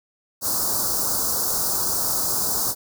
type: band-stop noise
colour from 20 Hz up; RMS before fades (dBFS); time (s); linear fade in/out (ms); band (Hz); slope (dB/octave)
white; -23; 0.41-2.75; 50; 1400 to 4500; 48
effects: none